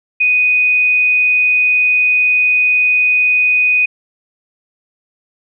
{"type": "tone", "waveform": "sine", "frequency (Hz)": 2489, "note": "D#7", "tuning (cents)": 0, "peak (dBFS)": -9, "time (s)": [0.2, 3.86], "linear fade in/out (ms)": 10, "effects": []}